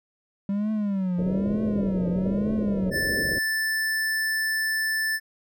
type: tone with vibrato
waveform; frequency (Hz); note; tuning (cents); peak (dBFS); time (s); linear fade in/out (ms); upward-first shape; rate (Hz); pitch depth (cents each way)
triangle; 196; G3; 0; -21; 0.49-2.9; 2; triangle; 1.1; 190
type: low-pass noise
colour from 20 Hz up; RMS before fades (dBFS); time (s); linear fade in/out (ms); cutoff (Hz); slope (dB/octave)
white; -31; 1.18-3.39; 10; 610; 96
type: tone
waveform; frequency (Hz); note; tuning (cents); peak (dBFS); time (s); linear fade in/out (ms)
square; 1760; A6; 0; -24; 2.91-5.2; 50
effects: none